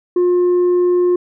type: tone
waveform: sine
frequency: 356.3 Hz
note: F4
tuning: 35 cents sharp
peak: -8 dBFS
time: 0.16-1.16 s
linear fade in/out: 5 ms
effects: tanh soft clip ceiling -10 dBFS